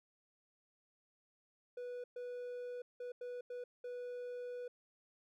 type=tone bursts at uneven times; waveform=triangle; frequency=491.1 Hz; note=B4; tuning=10 cents flat; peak=-40 dBFS; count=6; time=1.77-2.04 / 2.16-2.82 / 3-3.12 / 3.21-3.41 / 3.5-3.64 / 3.84-4.68 s; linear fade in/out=5 ms; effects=none